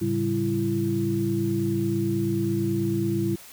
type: tone cluster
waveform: sine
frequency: 109 / 138.2 / 194.8 / 335.3 Hz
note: A2 / C#3 / G3 / E4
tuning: -16 / -5 / -11 / +30 cents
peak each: -29 / -31 / -28 / -25 dBFS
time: 0.01-3.36 s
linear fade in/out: 10 ms
effects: white hiss -46 dBFS RMS until 3.52 s